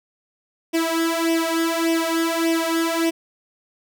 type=tone with flanger; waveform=sawtooth; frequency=329.6 Hz; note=E4; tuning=in tune; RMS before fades=-21 dBFS; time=0.73-3.11 s; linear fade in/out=20 ms; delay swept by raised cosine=0.35 to 2.45 ms; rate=1.7 Hz; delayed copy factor=+0.8; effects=none